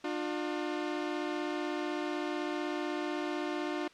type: tone pair together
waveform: sawtooth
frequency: 300.3 / 356.2 Hz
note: D4 / F4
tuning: +39 / +34 cents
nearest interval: minor third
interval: 295 cents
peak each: -31 / -32 dBFS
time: 0.04-3.88 s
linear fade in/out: 5 ms
effects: white hiss -58 dBFS RMS until 3.93 s + low-pass 4000 Hz 12 dB/octave